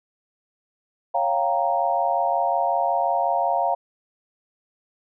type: chord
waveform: sine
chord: G half-diminished seventh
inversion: second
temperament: equal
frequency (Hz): 554.4 / 698.5 / 784 / 932.3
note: Db5 / F5 / G5 / Bb5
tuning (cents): 0 / 0 / 0 / 0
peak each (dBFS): -27 / -22 / -26 / -25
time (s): 1.14-3.75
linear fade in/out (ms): 10
effects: none